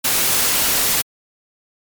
white noise, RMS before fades -17 dBFS, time 0.04-1.02 s, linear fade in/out 10 ms, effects MP3 96 kbps

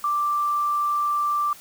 sine tone, 1176 Hz, D6, 2 cents sharp, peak -20 dBFS, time 0.04-1.53 s, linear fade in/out 2 ms, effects white hiss -46 dBFS RMS until 1.6 s

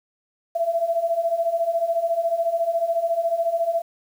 sine beating tone pair, 661 / 675 Hz, E5 / E5, +5 / +41 cents, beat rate 14 Hz, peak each -25 / -21 dBFS, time 0.55-3.82 s, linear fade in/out 10 ms, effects 8-bit

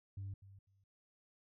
sine tone with echo, 98 Hz, G2, in tune, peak -40 dBFS, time 0.17-0.34 s, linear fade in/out 5 ms, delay 250 ms, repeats 2, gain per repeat -15 dB, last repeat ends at 0.84 s, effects tanh soft clip ceiling -39 dBFS

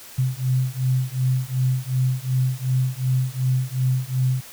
sine beating tone pair, 127.6 / 130.3 Hz, C3 / C3, -43 / -7 cents, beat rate 2.7 Hz, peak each -22 dBFS, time 0.18-4.41 s, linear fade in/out 10 ms, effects white hiss -42 dBFS RMS until 4.52 s

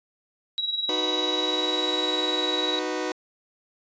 sine tone with tremolo, 3874 Hz, B7, 34 cents flat, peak -22 dBFS, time 0.58-2.79 s, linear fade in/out 0 ms, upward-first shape sine, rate 20 Hz, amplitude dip 65%
sawtooth chord, B major, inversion first, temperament just, 308.7 / 370.4 / 493.9 Hz, D#4 / F#4 / B4, -14 / +2 / 0 cents, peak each -27 dBFS, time 0.89-3.12 s, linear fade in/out 2 ms
effects resampled to 16000 Hz

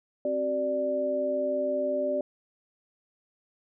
sine tone cluster, 265.4 / 377.9 / 589 Hz, C4 / F#4 / D5, +25 / +37 / +5 cents, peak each -34 / -34 / -26 dBFS, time 0.25-2.21 s, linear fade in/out 2 ms, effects none

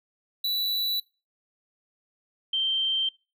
square / sine tone pair in turn, 3951 / 3136 Hz, B7 / G7, 0 / 0 cents, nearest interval major third, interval 400 cents, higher first, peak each -25 / -23 dBFS, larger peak second, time 0.44-1 / 2.53-3.09 s, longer neither, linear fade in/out 5 ms, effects noise-tail reverb RT60 0.3 s tail -23 dB re dry

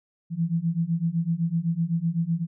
sine beating tone pair, 162.9 / 170.8 Hz, E3 / F3, -20 / -38 cents, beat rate 7.9 Hz, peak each -26 / -25 dBFS, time 0.3-2.47 s, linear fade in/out 50 ms, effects none

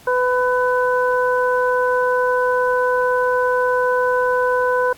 harmonic tone, 500 Hz, B4, 21 cents sharp, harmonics 1 / 2 / 3, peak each -17 / -20 / -22 dBFS, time 0.07-4.93 s, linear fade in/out 5 ms, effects pink hiss -46 dBFS RMS until 4.97 s + AAC 64 kbps

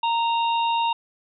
harmonic tone, 927 Hz, A#5, 10 cents flat, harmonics 1 / 3 / 4, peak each -20 / -30 / -32 dBFS, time 0.03-0.93 s, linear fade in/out 5 ms, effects none

